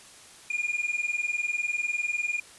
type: tone pair together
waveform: triangle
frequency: 2415 / 2435 Hz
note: D7 / D#7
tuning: +48 / -38 cents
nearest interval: unison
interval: 14 cents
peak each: -28 dBFS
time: 0.5-2.4 s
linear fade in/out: 5 ms
effects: white hiss -50 dBFS RMS until 2.58 s + resampled to 24000 Hz